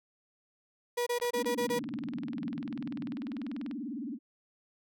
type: tone bursts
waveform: 35% pulse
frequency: 483 Hz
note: B4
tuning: 39 cents flat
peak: -27 dBFS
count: 7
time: 0.97-1.792 s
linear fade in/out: 10 ms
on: 96 ms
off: 25 ms
type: click train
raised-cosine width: 0.3 ms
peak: -31 dBFS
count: 52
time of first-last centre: 1.2-3.712 s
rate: 20.3 Hz
type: tone with vibrato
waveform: sine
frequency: 258.2 Hz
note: C4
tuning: 23 cents flat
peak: -35 dBFS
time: 1.33-4.19 s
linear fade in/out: 50 ms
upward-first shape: sine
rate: 19 Hz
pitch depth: 290 cents each way
type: band-pass noise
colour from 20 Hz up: pink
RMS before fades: -46 dBFS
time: 1.58-3.16 s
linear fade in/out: 20 ms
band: 140 to 260 Hz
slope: 48 dB/octave
effects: none